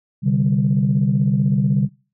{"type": "chord", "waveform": "sine", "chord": "C suspended second", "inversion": "none", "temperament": "equal", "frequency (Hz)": [130.81, 146.83, 196], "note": ["C3", "D3", "G3"], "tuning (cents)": [0, 0, 0], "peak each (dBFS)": -18, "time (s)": [0.22, 1.89], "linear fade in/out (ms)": 50, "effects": ["noise-tail reverb RT60 0.4 s tail -26 dB re dry", "tanh soft clip ceiling -7 dBFS"]}